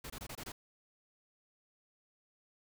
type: noise bursts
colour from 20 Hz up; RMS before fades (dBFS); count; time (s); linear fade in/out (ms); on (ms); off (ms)
pink; -45; 6; 0.04-0.52; 5; 60; 24
effects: none